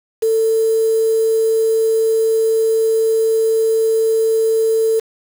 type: tone with quantisation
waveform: sine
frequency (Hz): 446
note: A4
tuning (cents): +23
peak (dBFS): -12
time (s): 0.22-5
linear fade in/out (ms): 10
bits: 5
effects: none